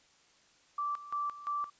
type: tone with tremolo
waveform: sine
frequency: 1167 Hz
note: D6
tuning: 11 cents flat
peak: -31 dBFS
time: 0.78-1.7 s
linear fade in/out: 5 ms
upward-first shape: square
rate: 2.9 Hz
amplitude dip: 80%
effects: white hiss -65 dBFS RMS until 1.79 s + resampled to 16000 Hz